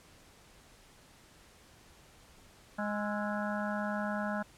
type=harmonic tone with a mistuned harmonic; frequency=207.7 Hz; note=G#3; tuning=in tune; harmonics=1 / 3 / 4 / 5 / 6 / 7 / 8; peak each=-35 / -38 / -41 / -44 / -44 / -41 / -44 dBFS; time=2.78-4.43 s; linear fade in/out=10 ms; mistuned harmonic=6; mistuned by=+110 cents; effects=pink hiss -59 dBFS RMS until 4.57 s + low-pass 11000 Hz 12 dB/octave